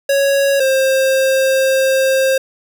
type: tone pair in turn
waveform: square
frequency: 554.4 / 531 Hz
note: C#5 / C5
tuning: 0 / +25 cents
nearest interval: minor second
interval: 75 cents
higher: first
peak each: -12 dBFS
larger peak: neither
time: 0.09-0.6 / 0.6-2.38 s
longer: second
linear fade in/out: 5 ms
effects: none